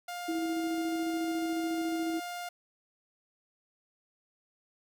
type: tone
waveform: sawtooth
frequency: 705 Hz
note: F5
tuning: 16 cents sharp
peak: -33 dBFS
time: 0.08-2.49 s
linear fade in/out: 5 ms
type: tone with tremolo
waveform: sine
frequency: 327.2 Hz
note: E4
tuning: 13 cents flat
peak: -29 dBFS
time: 0.28-2.2 s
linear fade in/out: 10 ms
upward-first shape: square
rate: 14 Hz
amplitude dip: 25%
effects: none